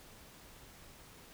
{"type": "silence", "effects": ["pink hiss -56 dBFS RMS until 1.33 s"]}